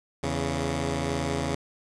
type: tone pair together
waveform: 10% pulse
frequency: 82.27 / 138.59 Hz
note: E2 / C#3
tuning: -3 / 0 cents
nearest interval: major sixth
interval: 903 cents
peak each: -21 dBFS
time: 0.23-1.55 s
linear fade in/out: 5 ms
effects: resampled to 22050 Hz + 7-bit